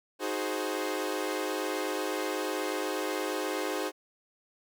sawtooth chord, Ab dominant seventh, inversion second, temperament equal with one note detuned, 311.1 / 370 / 418.2 / 523.3 Hz, Eb4 / Gb4 / Ab4 / C5, 0 / 0 / +12 / 0 cents, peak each -32 dBFS, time 0.19-3.92 s, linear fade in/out 50 ms, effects none

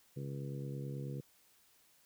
harmonic tone, 69.3 Hz, C#2, in tune, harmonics 2 / 3 / 4 / 5 / 6 / 7, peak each -40 / -49 / -51 / -51 / -53 / -51 dBFS, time 0.16-1.21 s, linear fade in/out 10 ms, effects white hiss -68 dBFS RMS until 2.05 s

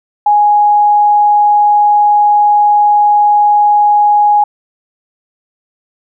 sine tone, 830.6 Hz, G#5, in tune, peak -5 dBFS, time 0.26-4.44 s, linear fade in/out 5 ms, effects none

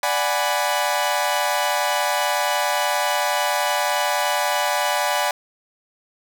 sawtooth chord, G# half-diminished seventh, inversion second, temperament equal, 587.3 / 740 / 830.6 / 987.8 Hz, D5 / F#5 / G#5 / B5, 0 / 0 / 0 / 0 cents, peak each -21 dBFS, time 0.03-5.31 s, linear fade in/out 2 ms, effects none

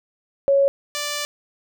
sine / 5% pulse tone pair in turn, 554.4 / 587.4 Hz, C#5 / D5, 0 / 0 cents, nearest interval minor second, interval 100 cents, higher second, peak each -13 dBFS, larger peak neither, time 0.48-0.68 / 0.95-1.25 s, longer second, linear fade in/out 0 ms, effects none

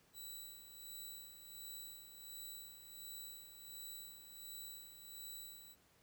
10% pulse tone with tremolo, 3946 Hz, B7, 2 cents flat, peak -40 dBFS, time 0.13-5.76 s, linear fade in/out 50 ms, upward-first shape sine, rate 1.4 Hz, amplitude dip 60%, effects pink hiss -71 dBFS RMS until 6.02 s + high-pass 60 Hz 12 dB/octave

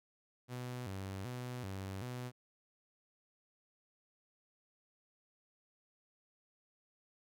sawtooth tone with vibrato, 109.5 Hz, A2, 8 cents flat, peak -37 dBFS, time 0.48-2.32 s, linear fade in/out 50 ms, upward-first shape square, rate 1.3 Hz, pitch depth 220 cents each way, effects none

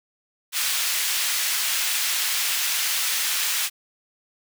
pink high-pass noise, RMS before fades -24 dBFS, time 0.52-3.7 s, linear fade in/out 50 ms, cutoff 2200 Hz, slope 12 dB/octave, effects none

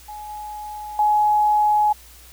sine tone with level steps, 842 Hz, G#5, 24 cents sharp, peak -32 / -30 / -14 dBFS, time 0.08-1.93 s, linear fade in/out 10 ms, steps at 0.29 / 0.99 s, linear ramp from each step 2 ms, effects added 60 Hz sine -47 dBFS peak until 2.32 s + white hiss -47 dBFS RMS until 2.32 s

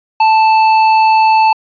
sine tone with tanh clipping, 880 Hz, A5, in tune, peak -8 dBFS, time 0.2-1.53 s, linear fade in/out 5 ms, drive 12 dB, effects resampled to 11025 Hz

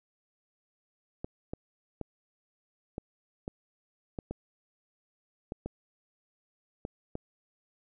clicks, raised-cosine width 2 ms, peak -22 dBFS, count 11, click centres 1.245 / 1.535 / 2.013 / 2.981 / 3.479 / 4.188 / 4.31 / 5.521 / 5.66 / 6.851 / 7.154 s, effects none

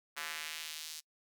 square tone with high-pass filter sweep, 78.3 Hz, D#2, 11 cents sharp, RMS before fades -43 dBFS, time 0.16-1.01 s, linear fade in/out 20 ms, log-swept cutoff 1500 to 4900 Hz, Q 1.2, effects noise-tail reverb RT60 0.1 s tail -25 dB re dry

